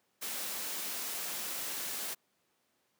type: noise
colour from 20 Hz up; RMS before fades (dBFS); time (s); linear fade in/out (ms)
white; -38; 0.21-2.15; 20
effects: pink hiss -75 dBFS RMS until 2.99 s + high-pass 200 Hz 12 dB/octave